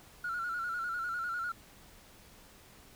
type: tone with vibrato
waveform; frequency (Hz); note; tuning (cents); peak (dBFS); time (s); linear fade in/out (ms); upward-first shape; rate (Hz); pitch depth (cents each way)
triangle; 1396.9; F6; 0; -30; 0.24-1.52; 5; square; 10; 57
effects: tanh soft clip ceiling -30 dBFS + pink hiss -57 dBFS RMS until 2.95 s